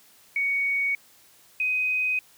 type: tone pair in turn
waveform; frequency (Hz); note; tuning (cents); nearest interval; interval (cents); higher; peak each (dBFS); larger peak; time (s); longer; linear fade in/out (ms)
sine; 2235 / 2509; C#7 / D#7; +14 / +14; major second; 200; second; -22; neither; 0.36-0.95 / 1.6-2.19; neither; 2
effects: white hiss -56 dBFS RMS until 2.37 s + high-pass 60 Hz 12 dB/octave